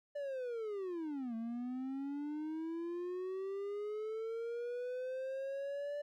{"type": "linear two-way sweep", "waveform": "triangle", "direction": "down then up", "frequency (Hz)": [586, 223.6, 586], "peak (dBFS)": -36, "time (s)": [0.15, 6.02], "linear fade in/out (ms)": 10, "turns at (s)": 1.35, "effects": []}